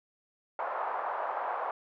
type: band-pass noise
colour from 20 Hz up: white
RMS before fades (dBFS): -34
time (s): 0.59-1.71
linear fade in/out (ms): 2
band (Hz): 620 to 1100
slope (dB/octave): 24
effects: none